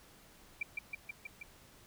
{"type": "tone with echo", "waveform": "sine", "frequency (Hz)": 2353, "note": "D7", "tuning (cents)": 3, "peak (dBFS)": -32, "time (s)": [0.61, 0.63], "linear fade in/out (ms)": 5, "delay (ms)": 160, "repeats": 5, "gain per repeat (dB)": -2, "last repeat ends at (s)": 1.43, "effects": ["pink hiss -60 dBFS RMS until 1.86 s"]}